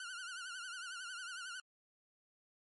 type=tone with vibrato; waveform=sawtooth; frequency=1453 Hz; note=F#6; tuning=32 cents flat; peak=-40 dBFS; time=0-1.6 s; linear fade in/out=2 ms; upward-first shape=triangle; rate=11 Hz; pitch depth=120 cents each way; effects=MP3 48 kbps